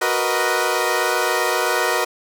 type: chord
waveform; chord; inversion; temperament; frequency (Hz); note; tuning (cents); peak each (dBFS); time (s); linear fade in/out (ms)
15% pulse; B major seventh; second; equal; 370 / 466.2 / 493.9 / 622.3; F#4 / A#4 / B4 / D#5; 0 / 0 / 0 / 0; -17; 0.01-2.05; 10
effects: none